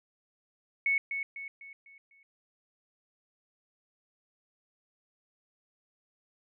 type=tone with echo; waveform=sine; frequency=2210 Hz; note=C#7; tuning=6 cents flat; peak=-24 dBFS; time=0.86-0.98 s; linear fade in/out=2 ms; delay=250 ms; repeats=5; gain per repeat=-7 dB; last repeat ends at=2.23 s; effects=none